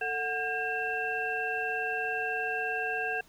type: tone cluster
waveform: sine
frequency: 445.8 / 737 / 1609 / 2687 Hz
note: A4 / F#5 / G6 / E7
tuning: +23 / -7 / +45 / +33 cents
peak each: -37 / -35 / -32 / -36 dBFS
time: 0.01-3.21 s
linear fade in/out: 5 ms
effects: pink hiss -60 dBFS RMS until 3.28 s